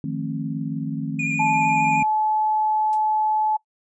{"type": "chord", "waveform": "sine", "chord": "F dominant seventh", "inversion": "third", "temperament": "equal with one note detuned", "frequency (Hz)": [155.56, 174.61, 220, 267], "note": ["Eb3", "F3", "A3", "C4"], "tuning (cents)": [0, 0, 0, 35], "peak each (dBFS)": [-28, -33, -30, -29], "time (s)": [0.04, 2.03], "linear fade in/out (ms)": 2}
{"type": "tone with vibrato", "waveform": "triangle", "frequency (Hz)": 2429, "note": "D#7", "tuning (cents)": -42, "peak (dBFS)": -21, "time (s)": [1.19, 2.03], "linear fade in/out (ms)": 5, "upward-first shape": "square", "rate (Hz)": 13, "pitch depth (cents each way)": 21}
{"type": "tone with pitch glide", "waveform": "sine", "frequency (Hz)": [866, 861], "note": ["A5", "A5"], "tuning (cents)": [-28, -38], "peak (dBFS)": -18, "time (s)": [1.39, 3.57], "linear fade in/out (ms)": 10, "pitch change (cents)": -10, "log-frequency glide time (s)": [1.69, 1.76]}
{"type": "noise with exponential decay", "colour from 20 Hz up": "blue", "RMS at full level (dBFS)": -37, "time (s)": [2.93, 3.02], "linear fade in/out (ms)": 0, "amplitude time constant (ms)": 18}
{"effects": ["noise-tail reverb RT60 0.1 s tail -21 dB re dry", "resampled to 22050 Hz"]}